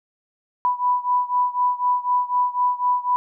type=beating tone pair; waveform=sine; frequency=987.8 / 991.8 Hz; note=B5 / B5; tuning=0 / +7 cents; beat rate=4 Hz; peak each=-20 / -22 dBFS; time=0.65-3.16 s; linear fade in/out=0 ms; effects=none